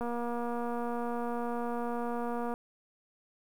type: click train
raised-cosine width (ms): 1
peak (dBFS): -23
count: 603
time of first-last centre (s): 0.01-2.539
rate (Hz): 238
effects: 9-bit